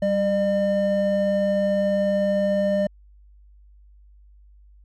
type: tone pair together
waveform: triangle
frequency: 196.2 / 602.4 Hz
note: G3 / D5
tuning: +2 / +44 cents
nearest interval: octave + perfect fifth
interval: 1942 cents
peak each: -22 / -18 dBFS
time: 0.02-2.87 s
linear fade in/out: 5 ms
effects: added 50 Hz sine -48 dBFS peak until 4.84 s